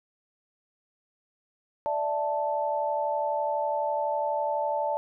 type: chord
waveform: sine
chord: D suspended second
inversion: none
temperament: equal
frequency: 587.3 / 659.3 / 880 Hz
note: D5 / E5 / A5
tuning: 0 / 0 / 0 cents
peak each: -29 / -33 / -28 dBFS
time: 1.86-4.97 s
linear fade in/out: 0 ms
effects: none